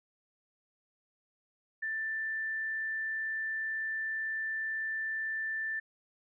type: tone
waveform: sine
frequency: 1771 Hz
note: A6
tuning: 11 cents sharp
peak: -32 dBFS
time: 1.82-5.8 s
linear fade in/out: 10 ms
effects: none